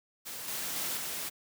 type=noise with level steps; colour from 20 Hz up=white; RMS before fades=-41 / -36 / -34 / -37 dBFS; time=0.25-1.3 s; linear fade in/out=20 ms; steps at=0.48 / 0.76 / 0.97 s; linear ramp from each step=2 ms; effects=high-pass 100 Hz 12 dB/octave